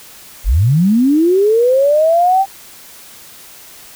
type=linear sweep; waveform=sine; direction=up; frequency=34.65 to 791 Hz; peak=-8 dBFS; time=0.44-2.46 s; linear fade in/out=50 ms; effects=white hiss -38 dBFS RMS until 3.95 s